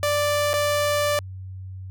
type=tone with dropouts; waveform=sawtooth; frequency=587.3 Hz; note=D5; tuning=in tune; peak=-16 dBFS; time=0.03-1.19 s; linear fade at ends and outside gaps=1 ms; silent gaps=0.533-0.538 s; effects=added 94 Hz sine -33 dBFS peak until 1.9 s